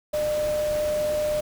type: tone in noise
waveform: sine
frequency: 603 Hz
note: D5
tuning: 46 cents sharp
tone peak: -22 dBFS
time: 0.13-1.41 s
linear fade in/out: 10 ms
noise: pink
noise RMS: -36 dBFS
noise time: 0.13-1.41 s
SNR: +11 dB
effects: none